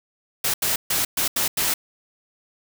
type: noise bursts at uneven times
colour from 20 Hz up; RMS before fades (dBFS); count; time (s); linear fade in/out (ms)
white; -22; 6; 0.44-0.54 / 0.62-0.76 / 0.9-1.05 / 1.17-1.28 / 1.36-1.48 / 1.57-1.74; 5
effects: none